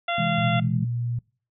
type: harmonic tone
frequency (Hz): 689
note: F5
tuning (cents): -24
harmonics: 1 / 2 / 3 / 4 / 5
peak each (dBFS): -26 / -29 / -31 / -32 / -33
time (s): 0.08-0.6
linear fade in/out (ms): 5
type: chord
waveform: sine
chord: C augmented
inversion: none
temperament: equal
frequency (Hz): 130.81 / 164.81 / 207.7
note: C3 / E3 / G#3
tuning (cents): 0 / 0 / 0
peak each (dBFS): -30 / -26 / -28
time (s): 0.18-0.85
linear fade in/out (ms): 5
type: tone with pitch glide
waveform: sine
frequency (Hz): 120.5 to 119.46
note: B2 to A#2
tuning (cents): -42 to +43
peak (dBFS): -24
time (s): 0.38-1.19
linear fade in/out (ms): 5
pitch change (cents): -15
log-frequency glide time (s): 0.78-0.9
effects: noise-tail reverb RT60 0.4 s tail -24 dB re dry